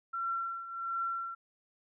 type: tone with tremolo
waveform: sine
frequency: 1359 Hz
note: F6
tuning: 48 cents flat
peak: -30 dBFS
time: 0.13-1.35 s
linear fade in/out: 10 ms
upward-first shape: triangle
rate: 1.4 Hz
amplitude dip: 75%
effects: none